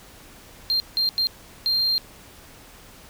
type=tone bursts at uneven times; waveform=triangle; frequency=4186 Hz; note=C8; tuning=in tune; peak=-17 dBFS; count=4; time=0.7-0.8 / 0.97-1.09 / 1.18-1.27 / 1.66-1.98 s; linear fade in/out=0 ms; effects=tanh soft clip ceiling -13 dBFS + pink hiss -47 dBFS RMS until 3.09 s